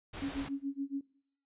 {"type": "noise", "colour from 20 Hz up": "pink", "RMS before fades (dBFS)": -43, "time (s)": [0.13, 0.49], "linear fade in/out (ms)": 10}
{"type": "tone with tremolo", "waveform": "sine", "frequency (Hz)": 277.2, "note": "C#4", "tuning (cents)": 0, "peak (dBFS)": -31, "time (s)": [0.22, 1.01], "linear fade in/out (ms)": 2, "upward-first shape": "sine", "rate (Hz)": 7.1, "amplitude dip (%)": 100}
{"effects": ["noise-tail reverb RT60 0.6 s tail -20 dB re dry", "resampled to 8000 Hz"]}